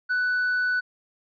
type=tone with tanh clipping; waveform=sine; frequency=1489 Hz; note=F#6; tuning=11 cents sharp; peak=-22 dBFS; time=0.09-0.81 s; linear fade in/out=20 ms; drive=2 dB; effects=resampled to 11025 Hz